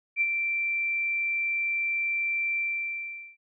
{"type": "tone with ADSR envelope", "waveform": "sine", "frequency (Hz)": 2349, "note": "D7", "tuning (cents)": 0, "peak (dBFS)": -20, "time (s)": [0.16, 3.37], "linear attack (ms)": 50, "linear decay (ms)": 46, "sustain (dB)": -5, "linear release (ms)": 790, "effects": []}